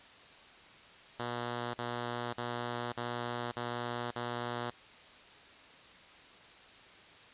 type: tone bursts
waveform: 5% pulse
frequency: 120.3 Hz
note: B2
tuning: 45 cents flat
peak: -24 dBFS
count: 6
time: 1.19-4.705 s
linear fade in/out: 10 ms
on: 550 ms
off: 43 ms
effects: white hiss -55 dBFS RMS until 7.33 s + resampled to 8000 Hz